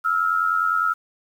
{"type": "tone pair together", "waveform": "sine", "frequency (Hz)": [1310, 1399.8], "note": ["E6", "F6"], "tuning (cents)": [-11, 4], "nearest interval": "minor second", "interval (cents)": 115, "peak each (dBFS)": [-20, -22], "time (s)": [0.04, 0.94], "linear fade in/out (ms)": 20, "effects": ["8-bit"]}